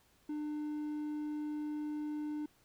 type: tone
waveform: triangle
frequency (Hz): 300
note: D4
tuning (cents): +37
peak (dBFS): -34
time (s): 0.29-2.46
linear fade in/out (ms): 5
effects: pink hiss -69 dBFS RMS until 2.64 s